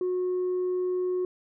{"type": "tone", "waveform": "sine", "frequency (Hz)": 364.4, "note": "F#4", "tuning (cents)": -26, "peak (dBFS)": -23, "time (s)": [0.01, 1.25], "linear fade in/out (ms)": 2, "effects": ["tanh soft clip ceiling -23 dBFS"]}